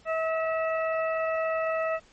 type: harmonic tone with a mistuned harmonic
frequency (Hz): 645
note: E5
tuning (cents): -38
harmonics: 1 / 2 / 3 / 4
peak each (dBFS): -26 / -32 / -36 / -38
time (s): 0.05-2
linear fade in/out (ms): 50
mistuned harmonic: 4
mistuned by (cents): +32
effects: pink hiss -58 dBFS RMS until 2.12 s + MP3 32 kbps